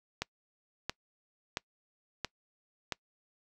click train, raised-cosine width 0.2 ms, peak -15 dBFS, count 5, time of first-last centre 0.22-2.923 s, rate 1.48 Hz, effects noise-tail reverb RT60 0.1 s tail -25 dB re dry

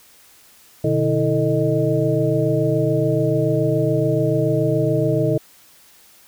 sine tone cluster, 124.5 / 151.5 / 325.4 / 442.5 / 619 Hz, B2 / D#3 / E4 / A4 / D#5, +14 / -46 / -22 / +10 / -9 cents, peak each -22 dBFS, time 0.84-5.38 s, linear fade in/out 5 ms, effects white hiss -50 dBFS RMS until 6.27 s

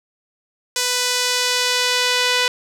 sawtooth tone with band-pass filter sweep, 496.1 Hz, B4, 8 cents sharp, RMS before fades -19 dBFS, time 0.76-2.48 s, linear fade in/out 2 ms, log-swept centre 6300 to 3400 Hz, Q 1, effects none

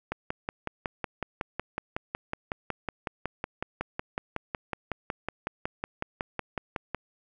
click train, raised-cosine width 0.5 ms, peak -15 dBFS, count 38, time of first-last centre 0.12-6.947 s, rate 5.42 Hz, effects none

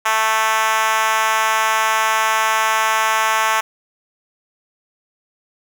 5% pulse tone with high-pass filter, 220 Hz, A3, in tune, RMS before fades -17 dBFS, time 0.05-3.61 s, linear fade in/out 10 ms, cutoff 930 Hz, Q 2.2, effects none

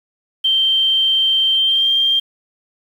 sine tone with pitch glide, 3136 to 3183 Hz, G7 to G7, 0 to +26 cents, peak -12 dBFS, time 0.44-2.2 s, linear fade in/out 10 ms, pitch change +26 cents, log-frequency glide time 1.52-1.9 s, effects 7-bit

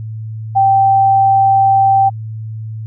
sine tone, 780 Hz, G5, 9 cents flat, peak -7 dBFS, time 0.55-2.1 s, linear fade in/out 20 ms, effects added 110 Hz sine -22 dBFS peak until 2.86 s

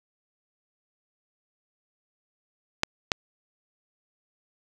clicks, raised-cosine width 0.2 ms, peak -4 dBFS, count 2, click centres 2.834 / 3.118 s, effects none

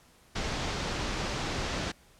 pink low-pass noise, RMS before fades -33 dBFS, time 0.35-1.92 s, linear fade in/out 10 ms, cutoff 6300 Hz, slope 24 dB/octave, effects pink hiss -60 dBFS RMS until 2.19 s + low-pass 12000 Hz 12 dB/octave

